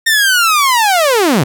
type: linear sweep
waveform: sawtooth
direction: down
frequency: 1837 to 112.5 Hz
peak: -5 dBFS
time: 0.06-1.44 s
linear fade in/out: 10 ms
effects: none